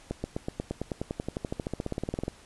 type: accelerating click train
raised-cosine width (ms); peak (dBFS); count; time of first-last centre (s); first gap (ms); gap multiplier
2; -17; 28; 0.11-2.281; 130; 0.96
effects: pink hiss -54 dBFS RMS until 2.45 s + resampled to 24000 Hz